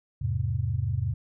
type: chord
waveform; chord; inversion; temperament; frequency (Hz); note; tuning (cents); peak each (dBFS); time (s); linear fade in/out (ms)
sine; E augmented; none; just; 82.41 / 103.01 / 128.76; E2 / G#2 / B#2; 0 / -14 / -27; -31 / -28 / -29; 0.21-1.14; 10
effects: none

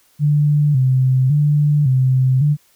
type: tone with vibrato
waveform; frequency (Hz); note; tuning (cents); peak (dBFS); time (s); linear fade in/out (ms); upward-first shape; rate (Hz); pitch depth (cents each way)
sine; 138.59; C#3; 0; -11; 0.19-2.57; 50; square; 0.9; 110
effects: white hiss -56 dBFS RMS until 2.75 s

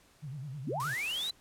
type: tone with vibrato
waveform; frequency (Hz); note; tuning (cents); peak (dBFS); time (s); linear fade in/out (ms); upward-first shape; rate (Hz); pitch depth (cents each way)
sine; 139.1; C#3; +6; -38; 0.22-0.95; 20; sine; 9.6; 170
type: linear sweep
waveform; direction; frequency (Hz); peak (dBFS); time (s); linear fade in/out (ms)
sine; up; 185 to 4060; -32; 0.67-1.31; 5
type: noise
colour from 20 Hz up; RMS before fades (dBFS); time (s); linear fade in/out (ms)
white; -43; 0.8-1.3; 0
effects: pink hiss -63 dBFS RMS until 1.4 s + low-pass 12000 Hz 12 dB/octave

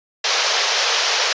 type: band-pass noise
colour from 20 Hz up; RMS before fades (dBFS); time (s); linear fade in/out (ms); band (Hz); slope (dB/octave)
white; -19; 0.24-1.33; 5; 430 to 6000; 48
effects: resampled to 16000 Hz

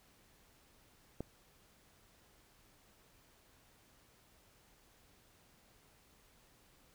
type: click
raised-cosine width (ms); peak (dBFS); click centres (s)
2; -26; 1.206
effects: pink hiss -67 dBFS RMS until 6.94 s

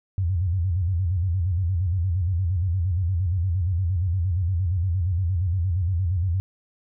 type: tone with vibrato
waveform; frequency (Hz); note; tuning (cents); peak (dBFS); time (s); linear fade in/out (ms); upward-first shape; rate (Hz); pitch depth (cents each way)
sine; 89.4; F2; +41; -20; 0.18-6.4; 0; square; 8.6; 120
effects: none

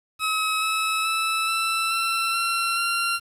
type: tone with pitch steps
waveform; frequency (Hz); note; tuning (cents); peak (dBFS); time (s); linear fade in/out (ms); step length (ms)
20% pulse; 1281 / 1296.6 / 1312.5 / 1328.5 / 1344.7 / 1361.1 / 1377.7; E6 / E6 / E6 / E6 / E6 / F6 / F6; -50 / -29 / -8 / +13 / +34 / -45 / -24; -17; 0.19-3.2; 50; 430
effects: resampled to 32000 Hz + 8-bit

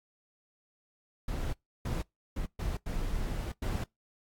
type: noise bursts at uneven times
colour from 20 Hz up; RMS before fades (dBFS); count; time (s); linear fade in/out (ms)
brown; -33; 6; 1.28-1.53 / 1.85-2.02 / 2.36-2.46 / 2.59-2.77 / 2.86-3.52 / 3.62-3.84; 5
effects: noise-tail reverb RT60 0.2 s tail -26 dB re dry + AAC 64 kbps

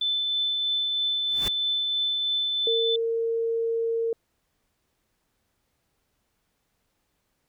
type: tone with tremolo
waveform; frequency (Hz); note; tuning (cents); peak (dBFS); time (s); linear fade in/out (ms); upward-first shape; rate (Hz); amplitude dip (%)
sine; 3520; A7; 0; -22; 0.01-2.96; 5; triangle; 3.1; 25
type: noise with exponential growth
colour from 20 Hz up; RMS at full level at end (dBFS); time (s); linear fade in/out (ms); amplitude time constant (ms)
pink; -29; 1.25-1.48; 0; 49
type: tone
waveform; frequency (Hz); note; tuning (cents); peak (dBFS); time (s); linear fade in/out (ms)
sine; 457.6; A#4; -32; -23; 2.67-4.13; 2
effects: pink hiss -74 dBFS RMS until 7.48 s

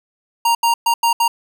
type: tone bursts at uneven times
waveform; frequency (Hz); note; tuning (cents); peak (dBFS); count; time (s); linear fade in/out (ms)
square; 932.3; A#5; 0; -13; 5; 0.45-0.55 / 0.63-0.74 / 0.86-0.94 / 1.03-1.13 / 1.2-1.28; 5
effects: none

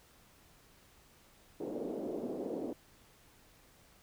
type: band-pass noise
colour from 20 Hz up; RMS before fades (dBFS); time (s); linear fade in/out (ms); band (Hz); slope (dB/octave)
pink; -39; 1.6-2.73; 5; 250 to 540; 24
effects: pink hiss -63 dBFS RMS until 4.02 s

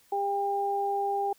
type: tone pair together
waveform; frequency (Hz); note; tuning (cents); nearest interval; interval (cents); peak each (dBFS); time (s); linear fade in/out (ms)
sine; 400.5 / 799; G4 / G5; +37 / +33; octave; 1196; -31 / -27; 0.12-1.33; 5
effects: white hiss -62 dBFS RMS until 1.38 s

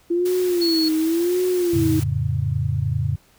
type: tone with vibrato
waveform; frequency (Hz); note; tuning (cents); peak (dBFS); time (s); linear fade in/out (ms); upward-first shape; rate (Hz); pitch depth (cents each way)
sine; 339.2; E4; +50; -17; 0.1-2; 10; sine; 0.92; 130
type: noise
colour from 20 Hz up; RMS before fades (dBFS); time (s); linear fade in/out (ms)
white; -35; 0.25-2.04; 10
type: tone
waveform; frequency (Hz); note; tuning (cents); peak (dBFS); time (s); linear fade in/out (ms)
sine; 4364; C#8; -28; -21; 0.61-0.89; 10
type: chord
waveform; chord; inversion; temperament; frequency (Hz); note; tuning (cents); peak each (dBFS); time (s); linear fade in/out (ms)
sine; F augmented; none; equal with one note detuned; 87.31 / 110 / 140.04; F2 / A2 / C#3; 0 / 0 / +18; -25 / -23 / -23; 1.73-3.16; 10
effects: pink hiss -56 dBFS RMS until 3.38 s

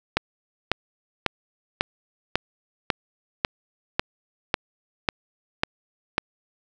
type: click train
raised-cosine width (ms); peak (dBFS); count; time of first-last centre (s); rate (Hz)
0.3; -3; 12; 0.17-6.181; 1.83
effects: none

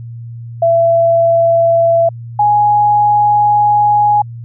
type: tone pair in turn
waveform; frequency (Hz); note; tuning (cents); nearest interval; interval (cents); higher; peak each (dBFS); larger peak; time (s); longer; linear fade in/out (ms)
sine; 670 / 832; E5 / G#5; +28 / +3; major third; 375; second; -7; neither; 0.62-2.09 / 2.39-4.22; second; 5
effects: added 117 Hz sine -25 dBFS peak until 4.44 s

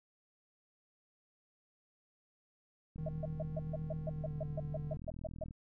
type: click train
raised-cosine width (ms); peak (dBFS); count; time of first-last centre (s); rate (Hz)
5; -35; 105; 2.96-5.509; 40.8
type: tone with pitch glide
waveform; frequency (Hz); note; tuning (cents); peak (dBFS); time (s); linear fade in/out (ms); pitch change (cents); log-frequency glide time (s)
triangle; 155.56 to 148.88; D#3 to D3; 0 to +24; -37; 2.98-4.97; 2; -76; 4.06-4.43
type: tone bursts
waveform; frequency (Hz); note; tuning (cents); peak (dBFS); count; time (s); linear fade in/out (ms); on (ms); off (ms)
sine; 630; D#5; +21; -36; 15; 3.06-5.44; 5; 28; 140
effects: none

